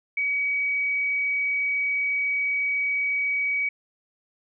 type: tone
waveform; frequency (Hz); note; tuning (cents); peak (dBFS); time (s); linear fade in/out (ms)
sine; 2267; C#7; +38; -22; 0.17-3.69; 5
effects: none